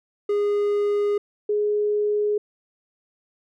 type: tone pair in turn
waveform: triangle / sine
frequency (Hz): 410.9 / 417.4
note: G#4 / G#4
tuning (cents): -18 / +9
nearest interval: unison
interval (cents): 27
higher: second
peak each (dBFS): -17 / -19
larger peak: first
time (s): 0.29-1.18 / 1.49-2.38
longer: neither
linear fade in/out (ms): 5
effects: none